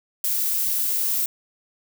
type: noise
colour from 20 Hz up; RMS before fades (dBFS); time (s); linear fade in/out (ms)
violet; -23; 0.24-1.26; 2
effects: none